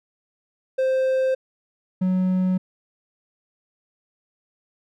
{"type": "tone pair in turn", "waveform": "triangle", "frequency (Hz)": [523.3, 185.01], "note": ["C5", "F#3"], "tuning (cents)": [0, 0], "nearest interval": "octave + tritone", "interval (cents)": 1800, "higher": "first", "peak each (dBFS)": -16, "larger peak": "neither", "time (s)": [[0.78, 1.35], [2.01, 2.58]], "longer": "neither", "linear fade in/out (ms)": 10, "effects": []}